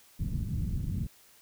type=low-pass noise; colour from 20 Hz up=white; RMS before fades=-32 dBFS; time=0.19-1.07 s; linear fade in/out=5 ms; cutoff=170 Hz; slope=24 dB/octave; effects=white hiss -59 dBFS RMS until 1.41 s